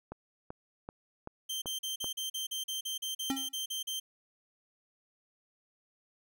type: click train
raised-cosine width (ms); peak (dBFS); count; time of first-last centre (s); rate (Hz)
1; -27; 6; 0.12-2.043; 2.6
type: tone bursts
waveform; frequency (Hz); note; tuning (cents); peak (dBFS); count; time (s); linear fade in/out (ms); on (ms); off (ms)
sawtooth; 3136; G7; 0; -31; 15; 1.49-4; 10; 130; 40
type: tone with exponential decay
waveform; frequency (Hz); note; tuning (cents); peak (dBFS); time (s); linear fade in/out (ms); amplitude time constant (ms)
square; 270; C#4; -45; -28; 3.3-3.53; 1; 50
effects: none